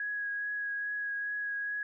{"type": "tone with vibrato", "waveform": "sine", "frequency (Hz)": 1661, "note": "G#6", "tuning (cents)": 0, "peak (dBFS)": -32, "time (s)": [0, 1.83], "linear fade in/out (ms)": 2, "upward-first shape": "triangle", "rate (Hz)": 2.4, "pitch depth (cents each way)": 15, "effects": []}